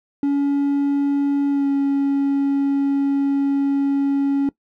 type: tone with pitch glide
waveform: triangle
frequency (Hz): 282.2 to 278.3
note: C#4 to C#4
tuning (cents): +31 to +7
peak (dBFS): -13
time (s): 0.23-4.49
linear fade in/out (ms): 2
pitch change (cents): -24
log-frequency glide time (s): 1.5-1.67
effects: noise-tail reverb RT60 0.1 s tail -21 dB re dry + tanh soft clip ceiling -10 dBFS